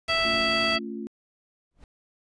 harmonic tone, 659.3 Hz, E5, in tune, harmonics 1 / 2 / 3 / 4 / 5 / 7, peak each -29 / -29 / -29 / -29 / -29 / -29 dBFS, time 0.08-0.79 s, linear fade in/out 20 ms
pink noise, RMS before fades -40 dBFS, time 0.08-0.76 s, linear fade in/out 0 ms
sine chord, A augmented, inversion none, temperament equal with one note detuned, 221.9 / 277.2 / 349.2 Hz, A3 / C#4 / E#4, +15 / 0 / 0 cents, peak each -34 / -38 / -37 dBFS, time 0.25-1.07 s, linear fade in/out 0 ms
brown noise with exponential growth, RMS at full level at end -43 dBFS, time 1.71-1.84 s, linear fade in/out 1 ms, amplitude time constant 27 ms
effects resampled to 22050 Hz

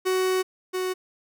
45% pulse tone pair in turn, 373 / 370.4 Hz, F#4 / F#4, +14 / +2 cents, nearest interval unison, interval 12 cents, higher first, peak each -21 / -25 dBFS, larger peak first, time 0.05-0.43 / 0.73-0.94 s, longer first, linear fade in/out 20 ms, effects none

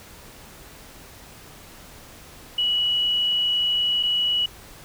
sine tone with dropouts, 2932 Hz, F#7, 16 cents flat, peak -19 dBFS, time 2.58-4.46 s, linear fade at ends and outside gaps 5 ms, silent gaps 4.029-4.033 s, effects pink hiss -45 dBFS RMS until 4.84 s

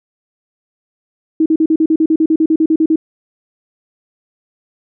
sine tone bursts, 318.1 Hz, D#4, 38 cents sharp, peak -8 dBFS, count 16, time 1.4-2.959 s, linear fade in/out 5 ms, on 59 ms, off 41 ms, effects none

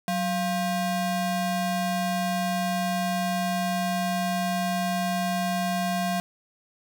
square ring-modulated tone, 440 Hz, A4, in tune, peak -22 dBFS, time 0.08-6.2 s, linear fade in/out 0 ms, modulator 255 Hz, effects none

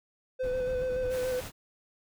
triangle tone with vibrato, 508 Hz, B4, 49 cents sharp, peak -26 dBFS, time 0.39-1.41 s, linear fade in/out 20 ms, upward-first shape square, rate 7 Hz, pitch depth 20 cents each way
brown noise with tremolo, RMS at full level -39 dBFS, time 0.43-1.13 s, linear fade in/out 10 ms, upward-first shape triangle, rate 8.3 Hz, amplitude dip 35%
pink noise, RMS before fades -41 dBFS, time 1.09-1.52 s, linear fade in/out 50 ms
effects none

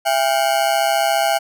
40% pulse ring-modulated tone, 738 Hz, F#5, 5 cents flat, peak -11 dBFS, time 0.05-1.39 s, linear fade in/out 20 ms, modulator 67.2 Hz, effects none

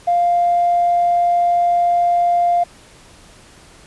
triangle tone with tanh clipping, 698.5 Hz, F5, in tune, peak -12 dBFS, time 0.07-2.64 s, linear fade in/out 10 ms, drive 4 dB, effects pink hiss -45 dBFS RMS until 3.86 s + resampled to 24000 Hz

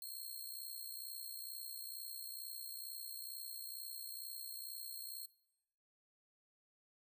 5% pulse tone with amplitude modulation, 4241 Hz, C8, 23 cents sharp, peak -36 dBFS, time 0.02-5.26 s, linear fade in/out 2 ms, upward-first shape sine, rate 62.2 Hz, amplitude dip 60%, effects noise-tail reverb RT60 0.9 s tail -23 dB re dry

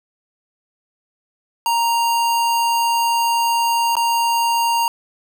square tone with dropouts, 932.3 Hz, A#5, in tune, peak -16 dBFS, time 1.66-4.88 s, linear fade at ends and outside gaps 1 ms, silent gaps 3.954-3.967 s, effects none

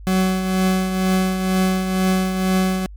40% pulse tone with tremolo, 187.3 Hz, F#3, 21 cents sharp, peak -13 dBFS, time 0.07-2.86 s, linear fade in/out 0 ms, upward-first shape triangle, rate 2.1 Hz, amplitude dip 55%, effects added 50 Hz sine -34 dBFS peak until 2.96 s + MP3 96 kbps

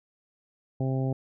harmonic tone, 132.2 Hz, C3, 18 cents sharp, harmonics 1 / 2 / 3 / 4 / 5 / 6, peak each -26 / -32 / -36 / -38 / -40 / -42 dBFS, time 0.8-1.13 s, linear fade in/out 5 ms, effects none

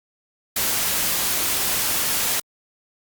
white noise, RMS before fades -22 dBFS, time 0.56-2.4 s, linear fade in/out 5 ms, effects Opus 48 kbps

